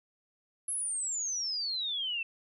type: exponential sweep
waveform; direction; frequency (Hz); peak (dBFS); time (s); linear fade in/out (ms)
sine; down; 11070 to 2637; -31; 0.68-2.23; 5
effects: none